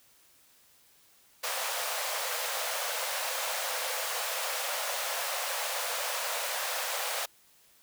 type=high-pass noise; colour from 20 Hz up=pink; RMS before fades=-33 dBFS; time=1.43-7.26 s; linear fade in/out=10 ms; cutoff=490 Hz; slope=96 dB/octave; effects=white hiss -62 dBFS RMS until 7.82 s